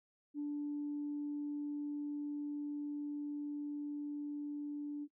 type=tone with level ramp; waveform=sine; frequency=292.2 Hz; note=D4; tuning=9 cents flat; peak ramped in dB=-35 to -38 dBFS; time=0.34-5.08 s; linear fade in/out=50 ms; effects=noise-tail reverb RT60 0.1 s tail -21 dB re dry + tanh soft clip ceiling -32 dBFS